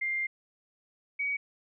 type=tone pair in turn; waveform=sine; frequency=2100 / 2260 Hz; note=C7 / C#7; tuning=+6 / +33 cents; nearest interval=minor second; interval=127 cents; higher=second; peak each=-28 dBFS; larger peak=neither; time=0.01-0.27 / 1.19-1.37 s; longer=first; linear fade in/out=10 ms; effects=none